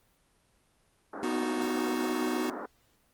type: band-pass noise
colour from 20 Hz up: pink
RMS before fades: -39 dBFS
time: 1.13-2.66 s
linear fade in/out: 5 ms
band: 230 to 1600 Hz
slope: 48 dB/octave
type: chord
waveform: square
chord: B major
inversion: none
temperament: equal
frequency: 246.9 / 311.1 / 370 Hz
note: B3 / D#4 / F#4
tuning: 0 / 0 / 0 cents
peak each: -34 dBFS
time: 1.23-2.5 s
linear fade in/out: 2 ms
effects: pink hiss -68 dBFS RMS until 3.13 s + Opus 32 kbps